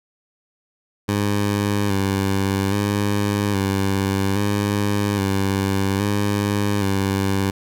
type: tone with vibrato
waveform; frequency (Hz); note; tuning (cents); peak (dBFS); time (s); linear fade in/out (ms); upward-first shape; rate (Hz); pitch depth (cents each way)
15% pulse; 99.8; G2; +32; -12; 1.08-7.51; 10; square; 0.61; 39
effects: none